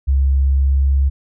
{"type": "tone with pitch glide", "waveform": "sine", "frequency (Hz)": [67.9, 68.49], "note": ["C#2", "C#2"], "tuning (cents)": [-35, -20], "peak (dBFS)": -11, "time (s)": [0.07, 1.1], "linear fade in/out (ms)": 20, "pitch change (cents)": 15, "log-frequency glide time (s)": [0.37, 0.97], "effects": []}